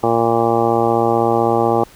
harmonic tone, 115.9 Hz, A#2, 10 cents flat, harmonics 1 / 2 / 3 / 4 / 5 / 6 / 7 / 8 / 9 / 10, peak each -25 / -23 / -19 / -19 / -22 / -23 / -18 / -30 / -28 / -26 dBFS, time 0.03-1.84 s, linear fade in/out 5 ms, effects pink hiss -45 dBFS RMS until 1.95 s

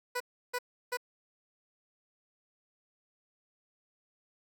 15% pulse tone bursts, 493.2 Hz, B4, 2 cents flat, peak -25 dBFS, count 3, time 0.15-0.972 s, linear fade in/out 10 ms, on 54 ms, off 330 ms, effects none

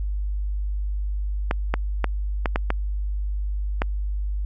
clicks, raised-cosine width 0.5 ms, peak -7 dBFS, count 7, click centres 1.511 / 1.74 / 2.043 / 2.458 / 2.559 / 2.704 / 3.819 s, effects added 50 Hz sine -23 dBFS peak until 4.45 s

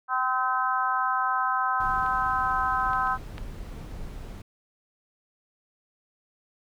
harmonic tone, 256.8 Hz, C4, 32 cents flat, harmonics 3 / 4 / 5 / 6, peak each -30 / -27 / -27 / -31 dBFS, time 0.08-3.18 s, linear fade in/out 50 ms
brown noise, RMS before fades -38 dBFS, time 1.8-4.42 s, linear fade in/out 5 ms
clicks, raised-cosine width 0.3 ms, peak -29 / -25 / -31 / -22 dBFS, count 4, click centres 2.063 / 2.933 / 3.072 / 3.381 s
effects none

